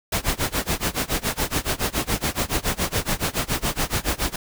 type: noise with tremolo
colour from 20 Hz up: pink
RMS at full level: -21 dBFS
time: 0.12-4.36 s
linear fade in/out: 5 ms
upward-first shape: sine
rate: 7.1 Hz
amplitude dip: 95%
effects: none